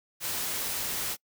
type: noise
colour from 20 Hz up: white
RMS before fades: -32 dBFS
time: 0.2-1.17 s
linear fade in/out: 50 ms
effects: noise-tail reverb RT60 0.1 s tail -26 dB re dry